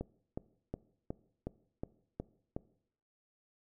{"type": "click train", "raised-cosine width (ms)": 2, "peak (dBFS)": -24, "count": 8, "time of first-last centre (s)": [0.01, 2.565], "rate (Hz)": 2.74, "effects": ["noise-tail reverb RT60 0.7 s tail -20 dB re dry"]}